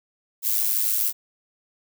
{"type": "noise with amplitude modulation", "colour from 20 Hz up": "violet", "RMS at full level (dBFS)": -20, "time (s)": [0.42, 1.13], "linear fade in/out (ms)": 50, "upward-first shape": "sine", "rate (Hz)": 107, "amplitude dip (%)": 60, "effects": []}